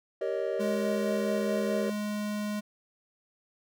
triangle chord, Eb dominant seventh, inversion first, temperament just, 388.9 / 466.7 / 560 / 622.3 Hz, G4 / Bb4 / Db5 / Eb5, -14 / +2 / +18 / 0 cents, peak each -32 dBFS, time 0.21-1.9 s, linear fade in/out 5 ms
square tone, 209 Hz, G#3, 11 cents sharp, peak -31 dBFS, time 0.59-2.61 s, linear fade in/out 20 ms
effects none

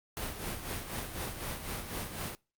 pink noise with tremolo, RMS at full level -36 dBFS, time 0.17-2.35 s, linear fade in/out 0 ms, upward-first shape sine, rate 4 Hz, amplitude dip 55%, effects noise-tail reverb RT60 0.3 s tail -24 dB re dry + Opus 48 kbps

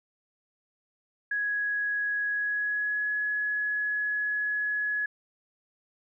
sine tone with pitch glide, 1668 to 1689.3 Hz, G#6 to G#6, +7 to +29 cents, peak -26 dBFS, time 1.31-5.06 s, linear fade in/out 5 ms, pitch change +22 cents, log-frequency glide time 2.3-3.1 s, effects none

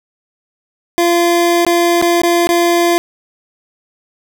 25% pulse tone with dropouts, 344.1 Hz, F4, 26 cents flat, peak -6 dBFS, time 0.98-2.98 s, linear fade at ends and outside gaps 0 ms, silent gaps 1.65-1.666 / 2.015-2.024 / 2.218-2.234 / 2.471-2.491 s, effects none

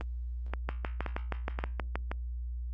two click trains, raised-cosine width 0.5 ms, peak -17 / -19 dBFS, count 9 / 5, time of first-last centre 0.69-1.956 / 0.01-2.115 s, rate 6.32 / 1.9 Hz, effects added 60 Hz sine -34 dBFS peak until 2.73 s + Opus 32 kbps

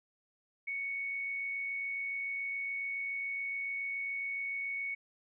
sine tone with amplitude modulation, 2222 Hz, C#7, 4 cents sharp, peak -33 dBFS, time 0.67-4.95 s, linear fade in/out 10 ms, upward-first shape sine, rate 87.1 Hz, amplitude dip 25%, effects none

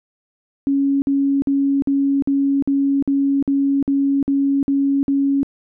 sine tone bursts, 277.2 Hz, C#4, in tune, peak -14 dBFS, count 12, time 0.67-5.431 s, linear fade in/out 0 ms, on 350 ms, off 51 ms, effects none

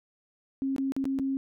sine tone with dropouts, 270 Hz, C#4, 45 cents flat, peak -26 dBFS, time 0.62-1.37 s, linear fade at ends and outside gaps 0 ms, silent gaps 0.763-0.782 / 0.921-0.965 / 1.042-1.054 / 1.188-1.196 s, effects none

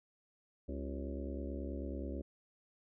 harmonic tone with a mistuned harmonic, 69.3 Hz, C#2, in tune, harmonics 1 / 3 / 4 / 5 / 6 / 7 / 8 / 9, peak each -41 / -47 / -45 / -48 / -50 / -54 / -49 / -60 dBFS, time 0.68-2.22 s, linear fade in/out 10 ms, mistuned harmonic 6, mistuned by -98 cents, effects none

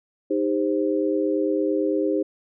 sine chord, C minor, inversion first, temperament equal with one note detuned, 311.1 / 400 / 523.3 Hz, Eb4 / G4 / C5, 0 / +35 / 0 cents, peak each -23 / -24 / -26 dBFS, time 0.3-2.23 s, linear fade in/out 10 ms, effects none

